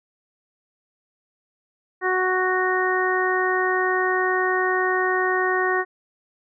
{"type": "harmonic tone", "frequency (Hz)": 370.2, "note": "F#4", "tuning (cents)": 1, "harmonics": [1, 2, 3, 4, 5], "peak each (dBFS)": [-23, -27, -26, -28, -24], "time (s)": [2.01, 5.85], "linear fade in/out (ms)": 50, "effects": []}